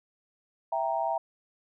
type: chord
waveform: sine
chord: E diminished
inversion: none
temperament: equal with one note detuned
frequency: 661.2 / 784 / 932.3 Hz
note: E5 / G5 / Bb5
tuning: +5 / 0 / 0 cents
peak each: -30 / -31 / -31 dBFS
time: 0.72-1.18 s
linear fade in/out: 5 ms
effects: none